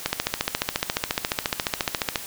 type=click train; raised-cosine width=0.2 ms; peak=-4 dBFS; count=31; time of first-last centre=0.06-2.158 s; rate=14.3 Hz; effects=white hiss -37 dBFS RMS until 2.26 s